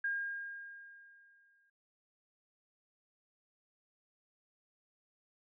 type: tone with exponential decay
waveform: sine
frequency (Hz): 1616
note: G#6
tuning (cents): -48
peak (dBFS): -31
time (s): 0.04-1.7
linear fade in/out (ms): 5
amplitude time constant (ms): 360
effects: none